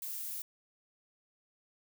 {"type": "noise", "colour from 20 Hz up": "violet", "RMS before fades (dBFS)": -40, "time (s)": [0.02, 0.42], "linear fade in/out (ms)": 2, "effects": []}